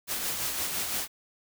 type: noise with tremolo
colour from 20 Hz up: white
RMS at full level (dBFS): -30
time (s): 0.07-1.08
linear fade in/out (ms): 50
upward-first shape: sine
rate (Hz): 5.9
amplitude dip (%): 35
effects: none